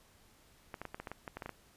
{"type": "clicks", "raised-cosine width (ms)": 0.5, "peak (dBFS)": -26, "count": 12, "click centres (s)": [0.742, 0.816, 0.853, 0.945, 1, 1.072, 1.116, 1.278, 1.37, 1.422, 1.46, 1.493], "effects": ["pink hiss -64 dBFS RMS until 1.76 s", "resampled to 32000 Hz"]}